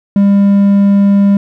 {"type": "tone", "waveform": "triangle", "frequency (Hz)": 200, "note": "G3", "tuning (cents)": 35, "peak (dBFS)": -3, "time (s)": [0.16, 1.37], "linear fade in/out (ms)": 2, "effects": []}